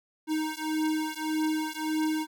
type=beating tone pair; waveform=square; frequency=311.1 / 312.8 Hz; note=D#4 / D#4; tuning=0 / +9 cents; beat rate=1.7 Hz; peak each=-31 dBFS; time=0.27-2.27 s; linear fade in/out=50 ms; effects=none